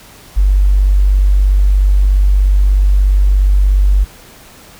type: tone with tanh clipping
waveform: triangle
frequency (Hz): 48.44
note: G1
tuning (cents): -20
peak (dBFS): -6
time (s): 0.36-4.05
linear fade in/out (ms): 20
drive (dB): 3
effects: pink hiss -39 dBFS RMS until 4.79 s